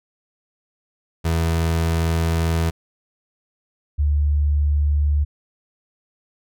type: tone pair in turn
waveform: 30% pulse / sine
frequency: 82.41 / 73.21 Hz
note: E2 / D2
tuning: 0 / -5 cents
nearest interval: major second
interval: 205 cents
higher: first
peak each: -15 dBFS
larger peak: neither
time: 1.24-2.71 / 3.98-5.25 s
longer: first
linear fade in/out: 20 ms
effects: none